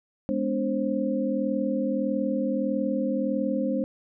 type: tone cluster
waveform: sine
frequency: 207.4 / 249 / 289 / 529 Hz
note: G#3 / B3 / D4 / C5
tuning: -2 / +14 / -28 / +19 cents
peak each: -29 dBFS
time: 0.29-3.84 s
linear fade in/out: 0 ms
effects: none